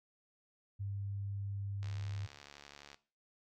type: tone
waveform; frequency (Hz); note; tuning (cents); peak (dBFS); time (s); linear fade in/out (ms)
sine; 99.7; G2; +30; -37; 0.79-2.27; 20
type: click train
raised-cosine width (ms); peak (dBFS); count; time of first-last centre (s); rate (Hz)
0.2; -34; 81; 1.83-2.944; 71.8
effects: noise-tail reverb RT60 0.4 s tail -18 dB re dry

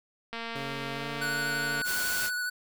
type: click train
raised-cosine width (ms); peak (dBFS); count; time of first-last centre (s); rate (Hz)
0.3; -21; 343; 0.33-1.817; 230
type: tone with pitch glide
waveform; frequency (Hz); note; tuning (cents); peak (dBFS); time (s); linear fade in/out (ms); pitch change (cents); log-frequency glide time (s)
15% pulse; 138.59 to 143.56; C#3 to D3; 0 to -39; -31; 0.55-1.82; 5; +61; 0.93-1.07
type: tone with vibrato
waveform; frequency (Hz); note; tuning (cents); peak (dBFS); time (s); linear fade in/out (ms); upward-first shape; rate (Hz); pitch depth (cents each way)
square; 1476; F#6; -5; -30; 1.21-2.5; 10; square; 12; 14
type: noise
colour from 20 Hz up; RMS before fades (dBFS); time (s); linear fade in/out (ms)
white; -33; 1.84-2.31; 50
effects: none

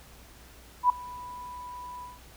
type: tone with ADSR envelope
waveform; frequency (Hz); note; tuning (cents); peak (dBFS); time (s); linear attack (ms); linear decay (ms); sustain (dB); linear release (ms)
sine; 987.8; B5; 0; -15; 0.83-2.2; 67; 5; -23; 180
effects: added 60 Hz sine -53 dBFS peak until 2.36 s + pink hiss -53 dBFS RMS until 2.36 s

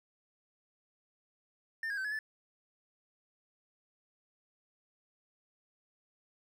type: tone with pitch steps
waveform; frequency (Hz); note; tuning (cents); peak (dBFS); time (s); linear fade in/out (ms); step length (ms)
triangle; 1799 / 1640 / 1540 / 1695 / 1746; A6 / G#6 / G6 / G#6 / A6; +38 / -22 / -31 / +35 / -14; -32; 1.83-2.19; 2; 72
effects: none

